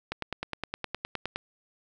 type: click train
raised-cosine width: 0.3 ms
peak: -15 dBFS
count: 13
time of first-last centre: 0.12-1.36 s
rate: 9.68 Hz
effects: none